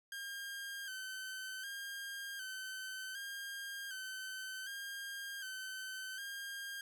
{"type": "tone with vibrato", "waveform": "sawtooth", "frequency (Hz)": 1570, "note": "G6", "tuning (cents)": 2, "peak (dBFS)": -39, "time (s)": [0.12, 6.81], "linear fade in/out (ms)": 2, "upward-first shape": "square", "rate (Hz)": 0.66, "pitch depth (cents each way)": 44, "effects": []}